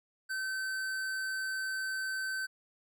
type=tone with tanh clipping; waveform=sine; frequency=1538 Hz; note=G6; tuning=33 cents flat; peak=-35 dBFS; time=0.29-2.47 s; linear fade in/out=20 ms; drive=17 dB; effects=none